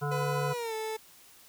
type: harmonic tone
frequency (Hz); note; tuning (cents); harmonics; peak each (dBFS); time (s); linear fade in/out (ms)
145; D3; -22; 1 / 3 / 5 / 7 / 9 / 10; -31 / -36 / -38 / -39 / -41 / -41; 0.01-0.54; 20
type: tone with pitch glide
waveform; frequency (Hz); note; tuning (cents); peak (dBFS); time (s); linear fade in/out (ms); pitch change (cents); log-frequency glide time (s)
30% pulse; 501 to 438.7; B4 to A4; +25 to -5; -30; 0.11-0.97; 10; -230; 0.5-0.74
effects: white hiss -56 dBFS RMS until 1.48 s